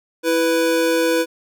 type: tone pair together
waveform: square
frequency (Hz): 329.6 / 494.2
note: E4 / B4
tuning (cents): 0 / +1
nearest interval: perfect fifth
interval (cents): 701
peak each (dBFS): -20 / -18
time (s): 0.23-1.26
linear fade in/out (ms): 50
effects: none